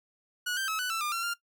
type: tone with pitch steps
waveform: sawtooth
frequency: 1462 / 1568 / 1293 / 1490 / 1331 / 1204 / 1363 / 1396 Hz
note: F#6 / G6 / E6 / F#6 / E6 / D6 / F6 / F6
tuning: -21 / 0 / -34 / +12 / +16 / +43 / -43 / -1 cents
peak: -26 dBFS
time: 0.46-1.34 s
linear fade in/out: 10 ms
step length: 110 ms
effects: noise-tail reverb RT60 0.1 s tail -18 dB re dry